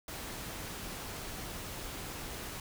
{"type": "noise", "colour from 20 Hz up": "pink", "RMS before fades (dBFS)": -42, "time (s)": [0.08, 2.6], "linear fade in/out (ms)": 2, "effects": []}